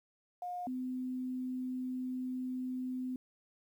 sine tone pair in turn, 715 / 254.9 Hz, F5 / C4, +41 / -45 cents, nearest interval octave + tritone, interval 1786 cents, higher first, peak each -37 / -35 dBFS, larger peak second, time 0.42-0.67 / 0.67-3.16 s, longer second, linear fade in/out 2 ms, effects 11-bit

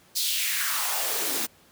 white noise with high-pass filter sweep, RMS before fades -27 dBFS, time 0.15-1.47 s, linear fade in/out 20 ms, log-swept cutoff 4600 to 220 Hz, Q 2.7, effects pink hiss -57 dBFS RMS until 1.71 s + high-pass 80 Hz 12 dB/octave

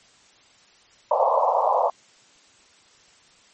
pink band-pass noise, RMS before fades -20 dBFS, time 1.11-1.9 s, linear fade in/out 2 ms, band 500 to 1100 Hz, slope 96 dB/octave, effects white hiss -55 dBFS RMS until 3.53 s + MP3 32 kbps

